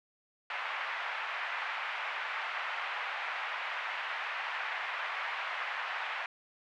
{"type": "band-pass noise", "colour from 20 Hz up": "white", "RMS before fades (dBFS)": -37, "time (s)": [0.5, 6.26], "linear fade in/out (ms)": 2, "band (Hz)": [750, 2400], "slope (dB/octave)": 24, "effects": []}